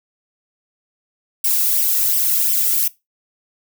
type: noise with flanger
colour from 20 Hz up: violet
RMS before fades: -17 dBFS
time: 1.44-2.88 s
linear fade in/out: 5 ms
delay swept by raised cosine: 0.35 to 1.55 ms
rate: 2.8 Hz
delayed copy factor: +0.7
effects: noise-tail reverb RT60 0.2 s tail -19 dB re dry